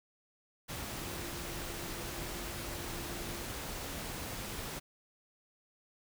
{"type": "tone in noise", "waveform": "sine", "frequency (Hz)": 345.3, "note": "F4", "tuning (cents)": -20, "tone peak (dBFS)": -48, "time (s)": [1.01, 3.46], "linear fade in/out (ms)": 20, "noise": "pink", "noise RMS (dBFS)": -41, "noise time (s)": [0.68, 4.8], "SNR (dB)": -10, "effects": []}